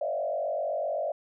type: tone with frequency modulation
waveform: sine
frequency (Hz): 621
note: D#5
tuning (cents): -3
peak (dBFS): -27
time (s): 0.01-1.12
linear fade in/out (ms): 5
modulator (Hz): 47.8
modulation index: 1.5
effects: none